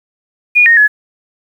sine tone with pitch steps, 2443 / 1854 / 1699 Hz, D#7 / A#6 / G#6, -32 / -10 / +39 cents, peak -4 dBFS, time 0.55-0.88 s, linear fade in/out 20 ms, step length 110 ms, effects 7-bit

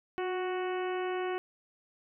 harmonic tone with a mistuned harmonic, 370 Hz, F#4, in tune, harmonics 1 / 2 / 3 / 4 / 5 / 6 / 7 / 8, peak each -32 / -38 / -42 / -44 / -46 / -48 / -49 / -50 dBFS, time 0.18-1.38 s, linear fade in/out 0 ms, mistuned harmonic 1, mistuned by -29 cents, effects none

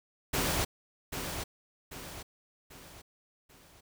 pink noise with echo, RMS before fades -30 dBFS, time 0.33-0.65 s, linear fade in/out 10 ms, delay 790 ms, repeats 4, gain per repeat -7 dB, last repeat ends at 3.81 s, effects none

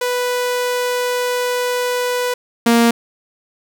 sawtooth tone pair in turn, 493.9 / 233.5 Hz, B4 / A#3, 0 / +3 cents, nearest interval octave + minor second, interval 1297 cents, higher first, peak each -13 / -6 dBFS, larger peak second, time 0.01-2.34 / 2.66-2.91 s, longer first, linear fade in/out 5 ms, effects none

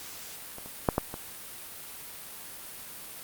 clicks, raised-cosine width 1 ms, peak -28 / -28 / -7 / -10 / -21 dBFS, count 5, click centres 0.584 / 0.66 / 0.888 / 0.981 / 1.141 s, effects white hiss -43 dBFS RMS until 3.23 s + Opus 48 kbps

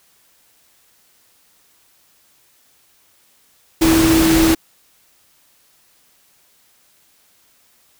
sine tone in noise, 324.5 Hz, E4, 27 cents flat, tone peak -11 dBFS, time 3.81-4.55 s, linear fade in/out 10 ms, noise pink, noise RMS -18 dBFS, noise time 3.81-4.55 s, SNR +4 dB, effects white hiss -56 dBFS RMS until 7.99 s

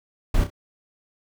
brown noise with echo, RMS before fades -19 dBFS, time 0.34-0.44 s, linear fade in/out 5 ms, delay 31 ms, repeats 2, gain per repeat -9 dB, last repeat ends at 0.502 s, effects none

